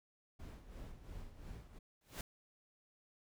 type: noise with tremolo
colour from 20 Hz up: brown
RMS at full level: -48 dBFS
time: 0.39-1.79 s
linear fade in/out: 10 ms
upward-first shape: sine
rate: 2.9 Hz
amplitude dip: 65%
type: noise with exponential growth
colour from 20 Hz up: pink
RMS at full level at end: -41 dBFS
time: 2.01-2.21 s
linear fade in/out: 2 ms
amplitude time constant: 42 ms
effects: none